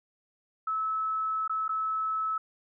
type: tone with dropouts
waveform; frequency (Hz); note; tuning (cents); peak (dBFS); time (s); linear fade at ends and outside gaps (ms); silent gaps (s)
sine; 1300; E6; -24; -27; 0.67-2.38; 5; 1.478-1.495 / 1.681-1.691
effects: none